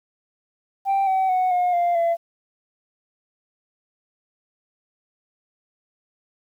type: tone with pitch steps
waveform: sine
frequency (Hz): 784 / 761.2 / 739.1 / 717.7 / 696.9 / 676.6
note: G5 / F#5 / F#5 / F5 / F5 / E5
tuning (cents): 0 / +49 / -2 / +47 / -4 / +45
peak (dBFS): -15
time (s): 0.85-2.17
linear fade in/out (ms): 50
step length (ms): 220
effects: tanh soft clip ceiling -16 dBFS + 9-bit